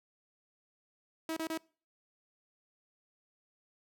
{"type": "tone bursts", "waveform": "sawtooth", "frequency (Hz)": 322.1, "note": "E4", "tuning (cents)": -40, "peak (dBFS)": -30, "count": 3, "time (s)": [1.29, 1.576], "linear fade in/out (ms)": 2, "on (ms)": 76, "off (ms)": 29, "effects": ["noise-tail reverb RT60 0.4 s tail -24 dB re dry"]}